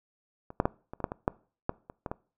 clicks, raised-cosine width 1 ms, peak -28 / -9 / -10 / -25 / -24 / -13 / -20 / -10 / -13 / -28 / -20 / -19 dBFS, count 12, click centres 0.504 / 0.601 / 0.655 / 0.935 / 1.003 / 1.042 / 1.119 / 1.279 / 1.694 / 1.899 / 2.062 / 2.115 s, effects noise-tail reverb RT60 0.4 s tail -22 dB re dry

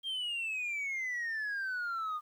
sine exponential sweep, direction down, 3224 to 1209 Hz, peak -31 dBFS, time 0.03-2.21 s, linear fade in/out 50 ms, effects tanh soft clip ceiling -32 dBFS + 11-bit

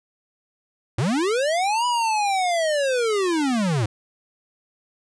square linear two-way sweep, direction up then down, 98.6 to 987.8 to 98.6 Hz, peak -20 dBFS, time 0.98-3.86 s, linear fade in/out 5 ms, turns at 1.86 s, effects resampled to 22050 Hz

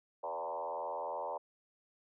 sine tone with frequency modulation, 743 Hz, F#5, 7 cents sharp, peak -36 dBFS, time 0.23-1.38 s, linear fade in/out 10 ms, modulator 83.3 Hz, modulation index 3.1, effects none

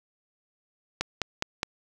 click train, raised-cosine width 0.2 ms, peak -9 dBFS, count 4, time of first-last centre 1.01-1.631 s, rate 4.83 Hz, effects 7-bit

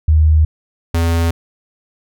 sine / square tone pair in turn, 77.78 / 83.69 Hz, D#2 / E2, 0 / +27 cents, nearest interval minor second, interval 127 cents, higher second, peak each -7 / -13 dBFS, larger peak first, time 0.08-0.45 / 0.94-1.31 s, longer neither, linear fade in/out 5 ms, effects none

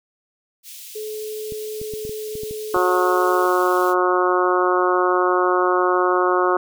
white high-pass noise, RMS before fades -38 dBFS, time 0.63-3.95 s, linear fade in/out 50 ms, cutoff 2600 Hz, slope 24 dB/octave
sine tone, 430 Hz, A4, 40 cents flat, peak -27 dBFS, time 0.95-3.46 s, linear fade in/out 10 ms
clicks, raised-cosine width 3 ms, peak -22 dBFS, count 9, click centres 1.522 / 1.815 / 1.937 / 2.051 / 2.094 / 2.354 / 2.434 / 2.51 / 2.764 s
harmonic tone, 181.2 Hz, F#3, 36 cents flat, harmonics 2 / 3 / 4 / 5 / 6 / 7 / 8, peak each -19 / -24 / -25 / -27 / -22 / -23 / -28 dBFS, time 2.74-6.57 s, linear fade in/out 2 ms
effects none

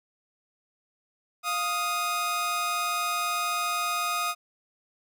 sawtooth tone pair together, 700.5 / 1244.5 Hz, F5 / D#6, +5 / 0 cents, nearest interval minor seventh, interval 995 cents, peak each -30 / -23 dBFS, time 1.43-4.35 s, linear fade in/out 50 ms, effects none

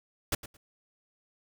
pink noise with echo, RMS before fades -28 dBFS, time 0.32-0.35 s, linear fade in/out 5 ms, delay 110 ms, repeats 2, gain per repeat -15 dB, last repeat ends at 0.57 s, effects none

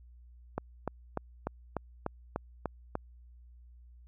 click train, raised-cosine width 1 ms, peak -18 dBFS, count 9, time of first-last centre 0.58-2.954 s, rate 3.37 Hz, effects added 60 Hz sine -52 dBFS peak until 4.07 s

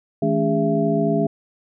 sine tone cluster, 160.2 / 214.4 / 283.7 / 408.3 / 670 Hz, E3 / A3 / C#4 / G#4 / E5, -49 / -45 / +40 / -29 / +28 cents, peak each -23 dBFS, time 0.22-1.27 s, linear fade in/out 5 ms, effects none

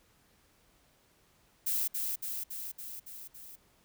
violet noise with echo, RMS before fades -31 dBFS, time 1.66-1.88 s, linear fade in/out 10 ms, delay 280 ms, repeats 6, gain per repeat -3 dB, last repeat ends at 3.56 s, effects pink hiss -67 dBFS RMS until 3.84 s

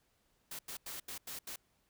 white noise bursts at uneven times, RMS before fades -44 dBFS, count 6, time 0.51-0.59 / 0.68-0.77 / 0.86-1 / 1.08-1.18 / 1.27-1.39 / 1.47-1.56 s, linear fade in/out 5 ms, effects pink hiss -75 dBFS RMS until 1.89 s

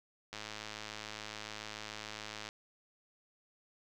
click train, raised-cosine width 0.2 ms, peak -25 dBFS, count 232, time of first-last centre 0.33-2.489 s, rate 107 Hz, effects none

